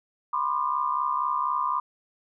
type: tone cluster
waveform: sine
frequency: 993 / 1057 / 1202 Hz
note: B5 / C6 / D6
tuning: +9 / +17 / +40 cents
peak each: -28 dBFS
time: 0.33-1.8 s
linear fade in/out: 5 ms
effects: none

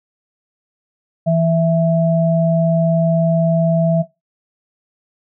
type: tone pair together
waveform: sine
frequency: 164.81 / 659.2 Hz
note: E3 / E5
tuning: 0 / 0 cents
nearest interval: 2 octaves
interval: 2400 cents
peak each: -14 dBFS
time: 1.26-4.03 s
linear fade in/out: 20 ms
effects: noise-tail reverb RT60 0.2 s tail -17 dB re dry

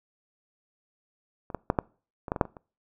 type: clicks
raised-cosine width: 1 ms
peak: -25 / -15 / -8 / -8 / -22 / -12 / -18 / -6 / -27 / -29 dBFS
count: 10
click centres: 1.502 / 1.547 / 1.701 / 1.788 / 2.282 / 2.319 / 2.362 / 2.412 / 2.453 / 2.568 s
effects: noise-tail reverb RT60 0.4 s tail -25 dB re dry

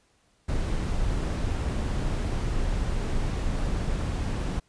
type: noise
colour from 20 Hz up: brown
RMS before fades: -27 dBFS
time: 0.48-4.6 s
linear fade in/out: 10 ms
effects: pink hiss -66 dBFS RMS until 4.68 s + resampled to 22050 Hz

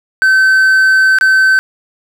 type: tone with dropouts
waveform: triangle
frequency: 1537 Hz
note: G6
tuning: 35 cents flat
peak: -4 dBFS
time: 0.22-1.59 s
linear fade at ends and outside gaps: 0 ms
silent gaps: 1.186-1.211 s
effects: none

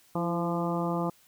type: harmonic tone with a mistuned harmonic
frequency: 171.9 Hz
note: F3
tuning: 27 cents flat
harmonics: 1 / 2 / 3 / 4 / 5 / 6 / 7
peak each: -30 / -33 / -35 / -36 / -37 / -38 / -38 dBFS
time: 0.15-1.1 s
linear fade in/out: 5 ms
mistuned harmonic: 2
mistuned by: -40 cents
effects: white hiss -61 dBFS RMS until 1.27 s

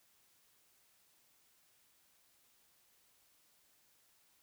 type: silence
effects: white hiss -71 dBFS RMS until 4.42 s

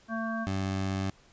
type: harmonic tone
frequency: 224.8 Hz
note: A3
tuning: 37 cents sharp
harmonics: 1 / 3 / 5 / 7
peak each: -32 / -37 / -38 / -37 dBFS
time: 0.08-0.48 s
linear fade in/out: 50 ms
type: tone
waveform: 20% pulse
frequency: 96.2 Hz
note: G2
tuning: 32 cents flat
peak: -24 dBFS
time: 0.47-1.1 s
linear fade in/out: 0 ms
effects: pink hiss -60 dBFS RMS until 1.32 s + resampled to 16000 Hz

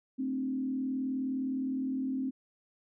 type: tone with frequency modulation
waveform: sine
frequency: 262.5 Hz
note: C4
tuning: 6 cents sharp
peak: -30 dBFS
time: 0.18-2.31 s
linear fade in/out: 20 ms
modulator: 39.5 Hz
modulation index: 0.58
effects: none

